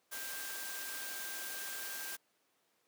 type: tone in noise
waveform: sine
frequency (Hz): 1584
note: G6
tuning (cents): +18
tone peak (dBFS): -47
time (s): 0.11-2.17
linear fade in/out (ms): 20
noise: white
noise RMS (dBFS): -43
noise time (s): 0.11-2.17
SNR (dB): -7
effects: pink hiss -75 dBFS RMS until 2.87 s + high-pass 300 Hz 12 dB/octave